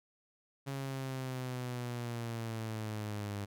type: linear sweep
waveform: sawtooth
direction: down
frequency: 138.1 to 100.3 Hz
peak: -33 dBFS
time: 0.66-3.46 s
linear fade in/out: 20 ms
effects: none